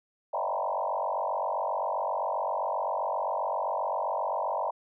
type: tone with frequency modulation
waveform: sine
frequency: 784 Hz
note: G5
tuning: in tune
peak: -27 dBFS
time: 0.33-4.71 s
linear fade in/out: 10 ms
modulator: 47.6 Hz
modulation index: 4.6
effects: none